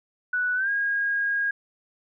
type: tone with pitch glide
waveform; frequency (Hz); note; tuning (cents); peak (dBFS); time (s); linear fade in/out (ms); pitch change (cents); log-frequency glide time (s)
sine; 1480 to 1632.7; F#6 to G#6; 0 to -30; -22; 0.33-1.51; 5; +170; 0.55-0.7
effects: none